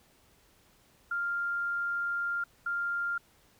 sine tone pair in turn, 1396.9 / 1396.9 Hz, F6 / F6, 0 / 0 cents, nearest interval unison, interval 0 cents, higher neither, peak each -29 / -29 dBFS, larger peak neither, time 1.11-2.44 / 2.66-3.18 s, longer first, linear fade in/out 5 ms, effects pink hiss -64 dBFS RMS until 3.59 s

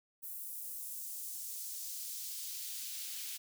white noise with high-pass filter sweep, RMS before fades -43 dBFS, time 0.22-3.38 s, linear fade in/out 20 ms, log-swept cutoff 12000 to 2800 Hz, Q 0.96, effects none

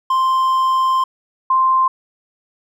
triangle / sine tone pair in turn, 1046.5 / 1046.5 Hz, C6 / C6, 0 / 0 cents, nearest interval unison, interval 0 cents, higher neither, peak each -11 dBFS, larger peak neither, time 0.1-1.04 / 1.5-1.88 s, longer first, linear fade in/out 5 ms, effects none

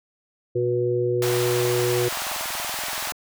harmonic tone, 121.7 Hz, B2, 25 cents flat, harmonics 1 / 3 / 4, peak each -27 / -22 / -25 dBFS, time 0.55-2.09 s, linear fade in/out 10 ms
pink high-pass noise, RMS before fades -29 dBFS, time 1.22-3.12 s, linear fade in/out 2 ms, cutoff 600 Hz, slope 96 dB/octave
click train, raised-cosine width 1 ms, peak -25 dBFS, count 39, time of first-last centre 1.32-3.121 s, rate 21.1 Hz
effects none

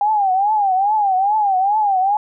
sine tone with vibrato, 802 Hz, G5, 39 cents sharp, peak -13 dBFS, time 0.01-2.17 s, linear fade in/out 2 ms, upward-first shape triangle, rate 2.4 Hz, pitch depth 160 cents each way, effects none

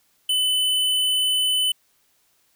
square tone, 3013 Hz, F#7, 31 cents sharp, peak -19 dBFS, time 0.29-1.72 s, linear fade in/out 5 ms, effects white hiss -64 dBFS RMS until 2.55 s

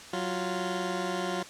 15% pulse tone pair together, 184.98 / 349.2 Hz, F#3 / F4, 0 / 0 cents, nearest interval major seventh, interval 1100 cents, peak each -26 dBFS, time 0.13-1.43 s, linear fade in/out 5 ms, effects white hiss -46 dBFS RMS until 1.49 s + low-pass 7000 Hz 12 dB/octave

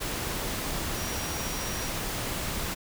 sine tone in noise, 5700 Hz, F8, 34 cents sharp, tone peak -40 dBFS, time 0.95-1.9 s, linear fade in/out 20 ms, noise pink, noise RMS -32 dBFS, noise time 0-2.75 s, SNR -11 dB, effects none

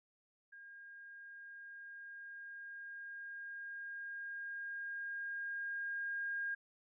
sine tone with level ramp, 1618 Hz, G#6, 46 cents flat, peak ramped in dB -52 to -36 dBFS, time 0.52-6.55 s, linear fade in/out 10 ms, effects none

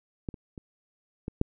clicks, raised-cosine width 3 ms, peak -19 / -29 / -28 / -20 / -10 dBFS, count 5, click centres 0.288 / 0.342 / 0.578 / 1.281 / 1.414 s, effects none

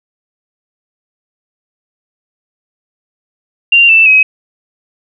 sine tone with pitch steps, 2775 / 2656 / 2542 Hz, F7 / E7 / D#7, -12 / +12 / +36 cents, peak -3 dBFS, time 3.72-4.23 s, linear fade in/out 5 ms, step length 170 ms, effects none

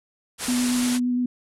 white low-pass noise, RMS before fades -30 dBFS, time 0.38-1 s, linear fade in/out 50 ms, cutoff 11000 Hz, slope 48 dB/octave
sine tone with vibrato, 246.9 Hz, B3, in tune, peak -20 dBFS, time 0.48-1.26 s, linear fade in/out 5 ms, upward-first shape square, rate 8.7 Hz, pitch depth 9 cents each way
effects none

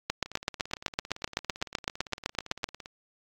two click trains, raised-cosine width 0.2 ms, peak -24 / -9 dBFS, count 47 / 21, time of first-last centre 0.26-2.859 / 0.1-2.641 s, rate 17.7 / 7.87 Hz, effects AAC 48 kbps

